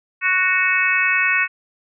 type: harmonic tone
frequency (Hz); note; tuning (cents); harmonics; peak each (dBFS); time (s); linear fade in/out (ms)
370; F#4; 0; 3 / 4 / 5 / 6 / 7; -26 / -21 / -21 / -21 / -20; 0.21-1.48; 50
effects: none